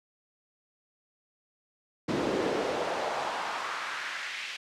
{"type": "noise with high-pass filter sweep", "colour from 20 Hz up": "brown", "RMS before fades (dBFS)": -32, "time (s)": [2.08, 4.57], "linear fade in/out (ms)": 10, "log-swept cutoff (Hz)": [280, 2500], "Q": 1.9, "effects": ["low-pass 6000 Hz 12 dB/octave"]}